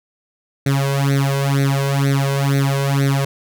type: tone with flanger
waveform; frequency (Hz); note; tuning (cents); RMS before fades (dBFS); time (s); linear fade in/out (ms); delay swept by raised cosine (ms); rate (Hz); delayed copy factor
sawtooth; 138.4; C#3; -2; -17; 0.66-3.25; 5; 0.49 to 1.99; 2.1; +0.95
effects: none